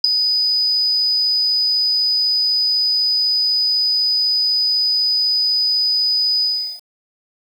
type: tone with ADSR envelope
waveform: sine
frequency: 4978 Hz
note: D#8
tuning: in tune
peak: -4 dBFS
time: 0.04-6.81 s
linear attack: 6 ms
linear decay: 4 ms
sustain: -10 dB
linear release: 380 ms
effects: 7-bit